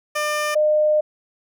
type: tone pair in turn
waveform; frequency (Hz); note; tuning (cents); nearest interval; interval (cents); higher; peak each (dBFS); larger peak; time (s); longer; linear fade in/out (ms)
15% pulse / sine; 600 / 608; D5 / D#5; +37 / -40; unison; 23; second; -14; neither; 0.15-0.55 / 0.55-1.01; second; 10
effects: none